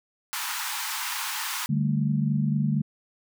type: high-pass noise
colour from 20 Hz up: pink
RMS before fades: -31 dBFS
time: 0.33-1.66 s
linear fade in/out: 0 ms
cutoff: 830 Hz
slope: 96 dB/octave
type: chord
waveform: sine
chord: D suspended fourth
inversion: none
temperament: equal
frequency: 146.83 / 196 / 220 Hz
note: D3 / G3 / A3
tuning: 0 / 0 / 0 cents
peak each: -24 / -28 / -27 dBFS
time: 1.69-2.82 s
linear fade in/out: 10 ms
effects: none